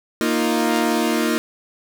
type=chord; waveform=sawtooth; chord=Bb suspended fourth; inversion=none; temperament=equal; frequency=233.1 / 311.1 / 349.2 Hz; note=Bb3 / Eb4 / F4; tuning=0 / 0 / 0 cents; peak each=-17 / -18 / -19 dBFS; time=0.21-1.38 s; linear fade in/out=0 ms; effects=none